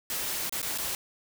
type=noise with dropouts; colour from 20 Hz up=white; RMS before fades=-32 dBFS; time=0.1-0.95 s; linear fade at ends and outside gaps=1 ms; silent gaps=0.495-0.524 / 0.617-0.628 / 0.777-0.784 s; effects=none